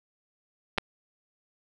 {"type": "clicks", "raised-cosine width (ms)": 0.3, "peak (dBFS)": [-15, -8], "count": 2, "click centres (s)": [0.778, 0.783], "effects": []}